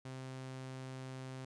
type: tone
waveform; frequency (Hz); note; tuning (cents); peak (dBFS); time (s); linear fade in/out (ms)
sawtooth; 130.81; C3; 0; -40; 0.05-1.45; 5
effects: resampled to 22050 Hz